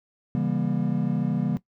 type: chord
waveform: triangle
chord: C# diminished seventh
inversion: none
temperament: just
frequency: 138.59 / 166.31 / 199.57 / 239.5 Hz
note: C#3 / E3 / G3 / Bb3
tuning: 0 / +16 / +31 / +47 cents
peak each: -26 dBFS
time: 0.35-1.57 s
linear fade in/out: 0 ms
effects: noise-tail reverb RT60 0.1 s tail -17 dB re dry